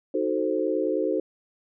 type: chord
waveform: sine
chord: D# diminished seventh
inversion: none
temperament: equal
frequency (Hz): 311.1 / 370 / 440 / 523.3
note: D#4 / F#4 / A4 / C5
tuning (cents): 0 / 0 / 0 / 0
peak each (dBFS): -28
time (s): 0.14-1.2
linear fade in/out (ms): 5
effects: none